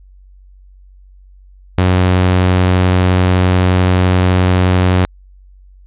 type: tone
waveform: sawtooth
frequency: 91.6 Hz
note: F#2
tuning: 17 cents flat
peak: -5 dBFS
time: 1.78-5.05 s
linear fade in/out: 0 ms
effects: added 47 Hz sine -39 dBFS peak until 5.86 s + resampled to 8000 Hz